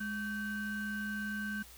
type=ring-modulated tone; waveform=triangle; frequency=670 Hz; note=E5; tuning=28 cents sharp; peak=-30 dBFS; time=0-1.63 s; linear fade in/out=10 ms; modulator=879 Hz; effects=added 60 Hz sine -57 dBFS peak until 1.77 s + white hiss -55 dBFS RMS until 1.77 s